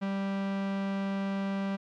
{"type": "tone", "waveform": "45% pulse", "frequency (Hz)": 196, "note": "G3", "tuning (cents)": 0, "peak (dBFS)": -29, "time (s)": [0.01, 1.77], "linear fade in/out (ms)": 20, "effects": ["low-pass 3000 Hz 12 dB/octave", "MP3 96 kbps"]}